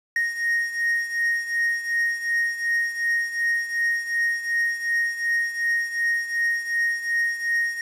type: beating tone pair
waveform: triangle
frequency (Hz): 1864.7 / 1867.4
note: A#6 / A#6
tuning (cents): 0 / +3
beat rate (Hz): 2.7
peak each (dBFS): -21 / -26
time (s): 0.16-7.81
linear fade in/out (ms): 2
effects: resampled to 32000 Hz + 8-bit